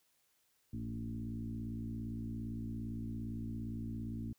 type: tone with frequency modulation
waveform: sine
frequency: 164.81 Hz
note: E3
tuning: in tune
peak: -38 dBFS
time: 0.73-4.33 s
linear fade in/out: 5 ms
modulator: 57.5 Hz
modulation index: 2
effects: white hiss -75 dBFS RMS until 4.38 s